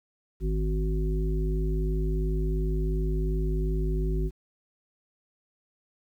harmonic tone with a mistuned harmonic, 51.4 Hz, G#1, 17 cents flat, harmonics 1 / 3 / 5 / 7, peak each -25 / -32 / -39 / -34 dBFS, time 0.4-4.31 s, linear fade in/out 50 ms, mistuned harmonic 7, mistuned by +52 cents, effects 10-bit

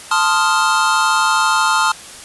square chord, F dominant seventh, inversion first, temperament equal, 880 / 1046.5 / 1244.5 / 1396.9 Hz, A5 / C6 / Eb6 / F6, 0 / 0 / 0 / 0 cents, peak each -19 / -20 / -19 / -18 dBFS, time 0.11-1.92 s, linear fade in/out 5 ms, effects white hiss -35 dBFS RMS until 2.24 s + resampled to 24000 Hz

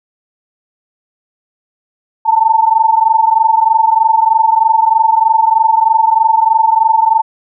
sine tone pair together, 880 / 903.2 Hz, A5 / A5, 0 / +45 cents, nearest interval unison, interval 45 cents, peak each -10 dBFS, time 2.25-7.22 s, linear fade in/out 20 ms, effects none

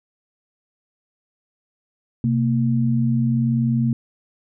sine tone pair together, 128.86 / 229.6 Hz, C3 / A#3, -26 / -26 cents, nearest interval minor seventh, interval 1000 cents, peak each -19 dBFS, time 2.24-3.93 s, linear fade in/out 2 ms, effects none

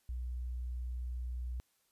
sine tone, 61.4 Hz, B1, 9 cents flat, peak -36 dBFS, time 0.09-1.6 s, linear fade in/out 0 ms, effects white hiss -75 dBFS RMS until 1.91 s + resampled to 32000 Hz

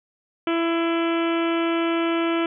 harmonic tone with a mistuned harmonic, 333.4 Hz, E4, 20 cents sharp, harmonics 1 / 2 / 3 / 4 / 5 / 6 / 7 / 8 / 9 / 10, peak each -21 / -29 / -33 / -30 / -37 / -39 / -34 / -38 / -36 / -43 dBFS, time 0.47-2.46 s, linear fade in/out 2 ms, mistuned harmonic 6, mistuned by +29 cents, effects none

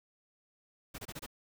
pink noise bursts, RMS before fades -43 dBFS, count 5, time 0.94-1.264 s, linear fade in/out 10 ms, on 44 ms, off 26 ms, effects none

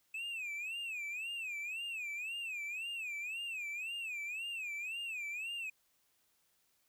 triangle tone with vibrato, 2554 Hz, D#7, 45 cents sharp, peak -37 dBFS, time 0.14-5.7 s, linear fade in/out 5 ms, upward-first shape sine, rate 1.9 Hz, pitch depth 170 cents each way, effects white hiss -75 dBFS RMS until 6.88 s

